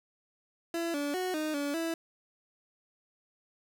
30% pulse tone with pitch steps, 336.1 / 288.2 / 367.9 / 308.7 / 286.4 / 329.6 Hz, E4 / D4 / F#4 / D#4 / D4 / E4, +34 / -33 / -10 / -14 / -43 / 0 cents, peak -28 dBFS, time 0.74-1.94 s, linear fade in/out 2 ms, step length 200 ms, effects none

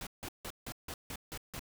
pink noise bursts, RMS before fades -42 dBFS, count 8, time 0.01-1.594 s, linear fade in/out 2 ms, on 58 ms, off 160 ms, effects none

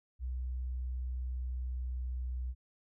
sine tone with pitch glide, 62.9 to 62.5 Hz, B1 to B1, +32 to +21 cents, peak -34 dBFS, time 0.19-2.55 s, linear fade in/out 50 ms, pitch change -11 cents, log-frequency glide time 0.47-2.27 s, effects none

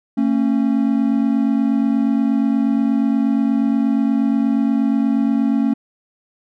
triangle tone pair together, 225.3 / 273.7 Hz, A3 / C#4, +41 / -22 cents, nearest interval minor third, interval 337 cents, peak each -15 dBFS, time 0.17-5.74 s, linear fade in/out 10 ms, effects none

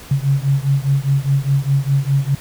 sine beating tone pair, 136.1 / 141 Hz, C#3 / C#3, -31 / +30 cents, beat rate 4.9 Hz, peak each -16 / -17 dBFS, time 0.11-2.35 s, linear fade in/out 5 ms, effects pink hiss -38 dBFS RMS until 2.4 s

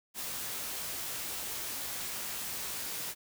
white noise with comb filter, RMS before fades -38 dBFS, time 0.14-3.15 s, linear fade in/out 50 ms, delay 18 ms, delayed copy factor +0.5, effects none

